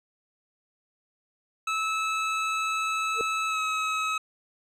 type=tone with pitch glide; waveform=25% pulse; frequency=1303 to 1281.4 Hz; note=E6 to E6; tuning=-20 to -49 cents; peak=-22 dBFS; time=1.67-4.18 s; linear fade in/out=5 ms; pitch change=-29 cents; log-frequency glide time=3.48-3.59 s
type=tone with exponential growth; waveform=sine; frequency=456 Hz; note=A#4; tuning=38 cents flat; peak=-23 dBFS; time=3.13-3.21 s; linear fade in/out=0 ms; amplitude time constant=16 ms
effects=low-pass 7000 Hz 12 dB/octave